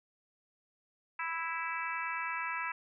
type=harmonic tone; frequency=329.6 Hz; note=E4; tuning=in tune; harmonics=3 / 4 / 5 / 6 / 7 / 8; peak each=-39 / -40 / -41 / -42 / -42 / -43 dBFS; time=1.19-2.72 s; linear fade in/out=5 ms; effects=none